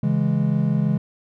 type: chord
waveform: triangle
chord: C# minor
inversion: none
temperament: equal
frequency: 138.59 / 164.81 / 207.7 Hz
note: C#3 / E3 / G#3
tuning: 0 / 0 / 0 cents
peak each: -20 dBFS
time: 0.03-0.98 s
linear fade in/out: 5 ms
effects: none